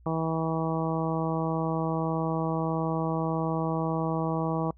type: harmonic tone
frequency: 161.7 Hz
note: E3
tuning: 33 cents flat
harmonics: 1 / 2 / 3 / 4 / 5 / 6 / 7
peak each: -29 / -32 / -34 / -35 / -36 / -37 / -37 dBFS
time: 0.06-4.71 s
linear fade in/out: 2 ms
effects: noise-tail reverb RT60 0.1 s tail -26 dB re dry + added 60 Hz sine -52 dBFS peak until 4.77 s